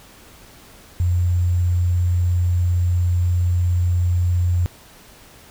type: tone with sample-and-hold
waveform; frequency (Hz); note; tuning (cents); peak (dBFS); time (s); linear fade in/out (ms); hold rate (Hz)
sine; 88.3; F2; +20; -15; 1-4.66; 0; 7350
effects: pink hiss -46 dBFS RMS until 5.5 s